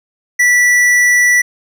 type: tone with tanh clipping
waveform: triangle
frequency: 1960 Hz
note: B6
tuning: 14 cents flat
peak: -9 dBFS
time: 0.39-1.42 s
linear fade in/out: 10 ms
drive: 16 dB
effects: none